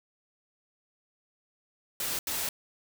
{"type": "noise bursts at uneven times", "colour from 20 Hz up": "white", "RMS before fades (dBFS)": -32, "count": 2, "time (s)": [[2, 2.19], [2.27, 2.49]], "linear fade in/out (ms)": 2, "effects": []}